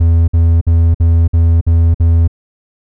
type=tone bursts; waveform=triangle; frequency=83.2 Hz; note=E2; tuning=17 cents sharp; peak=-4 dBFS; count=7; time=0-2.278 s; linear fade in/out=10 ms; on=280 ms; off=53 ms; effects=none